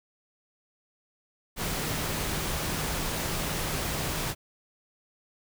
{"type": "tone in noise", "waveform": "sine", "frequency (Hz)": 157.3, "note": "D#3", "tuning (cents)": 19, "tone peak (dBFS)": -39, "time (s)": [1.56, 4.35], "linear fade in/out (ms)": 50, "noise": "pink", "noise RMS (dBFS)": -31, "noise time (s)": [1.56, 4.35], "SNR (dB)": -11, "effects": []}